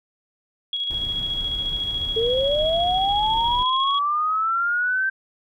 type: tone with tremolo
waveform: sine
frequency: 3322 Hz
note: G#7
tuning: in tune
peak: -22 dBFS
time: 0.73-3.99 s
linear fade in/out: 2 ms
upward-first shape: square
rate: 14 Hz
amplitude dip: 35%
type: noise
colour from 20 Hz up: brown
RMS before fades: -34 dBFS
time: 0.9-3.64 s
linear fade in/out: 10 ms
type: linear sweep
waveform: sine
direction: up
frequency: 440 to 1568 Hz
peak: -19 dBFS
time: 2.16-5.1 s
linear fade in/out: 10 ms
effects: none